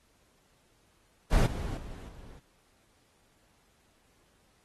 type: noise with level steps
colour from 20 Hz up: brown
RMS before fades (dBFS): -23 / -35 / -43 / -49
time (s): 1.31-2.4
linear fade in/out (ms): 20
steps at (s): 1.46 / 1.77 / 2.08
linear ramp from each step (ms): 5
effects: pink hiss -68 dBFS RMS until 4.64 s + AAC 32 kbps

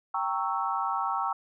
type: chord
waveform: sine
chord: G diminished seventh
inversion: none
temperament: equal with one note detuned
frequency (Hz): 784 / 924.3 / 1108.7 / 1318.5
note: G5 / Bb5 / Db6 / Fb6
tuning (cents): 0 / -15 / 0 / 0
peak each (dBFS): -32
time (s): 0.14-1.33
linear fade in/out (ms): 5
effects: none

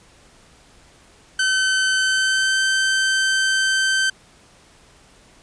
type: tone with pitch glide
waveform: sawtooth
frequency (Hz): 1530 to 1549.6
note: G6 to G6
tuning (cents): -42 to -20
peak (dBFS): -13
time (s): 1.39-4.1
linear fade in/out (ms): 5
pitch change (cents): +22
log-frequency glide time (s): 1.96-2.62
effects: pink hiss -51 dBFS RMS until 5.42 s + resampled to 22050 Hz

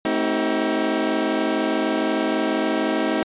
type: chord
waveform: 25% pulse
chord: A diminished seventh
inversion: none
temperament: just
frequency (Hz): 220 / 264 / 316.8 / 380.2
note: A3 / C4 / Eb4 / Gb4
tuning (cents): 0 / +16 / +31 / +47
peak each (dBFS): -23 / -22 / -19 / -25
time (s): 0.05-3.23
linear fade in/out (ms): 2
effects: resampled to 8000 Hz

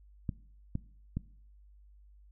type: clicks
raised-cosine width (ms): 5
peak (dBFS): -20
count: 3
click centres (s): 0.292 / 0.754 / 1.17
effects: noise-tail reverb RT60 0.6 s tail -21 dB re dry + added 50 Hz sine -55 dBFS peak until 2.31 s

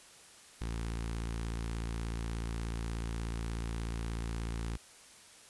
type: tone with notch filter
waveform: sawtooth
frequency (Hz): 56.6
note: A1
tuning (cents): +50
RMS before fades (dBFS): -37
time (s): 0.61-4.77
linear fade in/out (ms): 5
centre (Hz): 610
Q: 1.9
effects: white hiss -56 dBFS RMS until 5.49 s + resampled to 24000 Hz

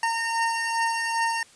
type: beating tone pair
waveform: 25% pulse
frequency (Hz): 916 / 918.5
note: A#5 / A#5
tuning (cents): -31 / -26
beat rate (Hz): 2.5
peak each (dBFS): -21 / -26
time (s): 0.03-1.43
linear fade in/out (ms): 2
effects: white hiss -53 dBFS RMS until 1.55 s + resampled to 22050 Hz

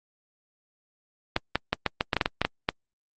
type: clicks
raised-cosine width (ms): 0.3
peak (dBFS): -6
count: 12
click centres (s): 1.364 / 1.556 / 1.73 / 1.863 / 2.009 / 2.132 / 2.167 / 2.212 / 2.259 / 2.416 / 2.45 / 2.689
effects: Opus 32 kbps

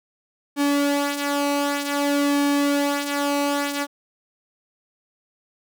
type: tone with flanger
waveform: sawtooth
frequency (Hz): 285.6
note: D4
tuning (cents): -48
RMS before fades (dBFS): -22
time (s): 0.56-3.87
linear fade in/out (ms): 50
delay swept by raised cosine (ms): 2 to 4.1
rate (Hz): 0.53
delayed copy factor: -0.55
effects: none

